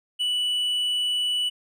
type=tone with hard clipping; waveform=sine; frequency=2960 Hz; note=F#7; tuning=in tune; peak=-23 dBFS; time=0.19-1.5 s; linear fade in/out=20 ms; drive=3 dB; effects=none